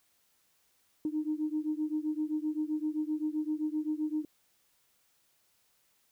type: beating tone pair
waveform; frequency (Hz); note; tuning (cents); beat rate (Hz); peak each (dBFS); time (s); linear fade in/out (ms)
sine; 303.5 / 311.2; D#4 / D#4; -43 / 0; 7.7; -32 / -33; 1.05-4.25; 2
effects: tanh soft clip ceiling -22 dBFS + white hiss -71 dBFS RMS until 6.11 s